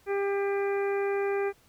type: harmonic tone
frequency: 398.6 Hz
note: G4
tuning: 29 cents sharp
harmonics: 1 / 2 / 3 / 4 / 5 / 6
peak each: -26 / -36 / -41 / -40 / -42 / -42 dBFS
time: 0.06-1.53 s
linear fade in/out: 50 ms
effects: pink hiss -62 dBFS RMS until 1.68 s